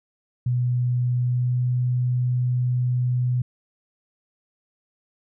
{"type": "tone with pitch glide", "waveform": "sine", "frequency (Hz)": [123.47, 124.47], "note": ["B2", "B2"], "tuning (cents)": [0, 14], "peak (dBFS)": -19, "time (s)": [0.46, 3.42], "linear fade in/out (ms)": 5, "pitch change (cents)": 14, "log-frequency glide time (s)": [1.2, 1.6], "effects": []}